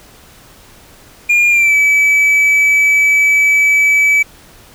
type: tone with pitch glide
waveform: triangle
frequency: 2414 to 2296 Hz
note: D7 to D7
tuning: +47 to -40 cents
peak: -6 dBFS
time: 1.29-4.23 s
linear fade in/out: 10 ms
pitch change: -87 cents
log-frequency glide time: 1.5-1.75 s
effects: pink hiss -42 dBFS RMS until 4.74 s